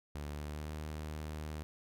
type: tone with pitch glide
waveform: sawtooth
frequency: 73.42 to 76.63 Hz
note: D2 to D#2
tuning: 0 to -26 cents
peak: -36 dBFS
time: 0.15-1.63 s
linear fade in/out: 0 ms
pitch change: +74 cents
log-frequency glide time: 0.3-0.73 s
effects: none